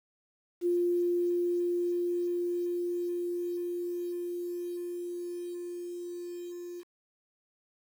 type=tone with level ramp; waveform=sine; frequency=350.5 Hz; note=F4; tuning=6 cents sharp; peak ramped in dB=-24 to -38 dBFS; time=0.61-6.84 s; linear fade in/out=50 ms; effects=9-bit